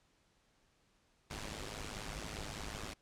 pink noise with amplitude modulation, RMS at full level -40 dBFS, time 1.3-2.94 s, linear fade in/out 10 ms, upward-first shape sine, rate 105 Hz, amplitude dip 85%, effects pink hiss -73 dBFS RMS until 3.01 s + low-pass 8000 Hz 12 dB/octave

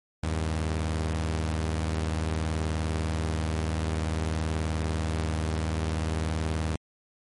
sawtooth tone pair together, 79 / 99.53 Hz, D#2 / G2, +27 / +27 cents, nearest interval major third, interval 400 cents, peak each -23 / -30 dBFS, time 0.23-6.76 s, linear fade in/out 5 ms, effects MP3 48 kbps

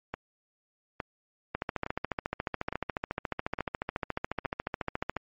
two click trains, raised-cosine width 0.5 ms, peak -18 / -15 dBFS, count 6 / 52, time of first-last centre 0.14-4.45 / 1.55-5.167 s, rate 1.16 / 14.1 Hz, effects MP3 32 kbps

